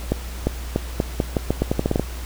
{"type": "accelerating click train", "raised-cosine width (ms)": 2, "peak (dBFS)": -5, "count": 14, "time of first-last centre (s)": [0.12, 1.996], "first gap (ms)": 350, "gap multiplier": 0.83, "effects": ["added 60 Hz sine -29 dBFS peak until 2.25 s", "pink hiss -38 dBFS RMS until 2.25 s"]}